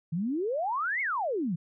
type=exponential two-way sweep; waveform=sine; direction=up then down; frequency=152.8 to 2236 to 152.8 Hz; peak=-27 dBFS; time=0.12-1.56 s; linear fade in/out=10 ms; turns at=1.01 s; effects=none